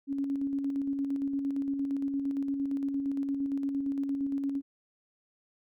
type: tone with tremolo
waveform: sine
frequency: 277.2 Hz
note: C#4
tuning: in tune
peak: -27 dBFS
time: 0.07-4.62 s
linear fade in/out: 50 ms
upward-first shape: square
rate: 8.7 Hz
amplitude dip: 35%
effects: none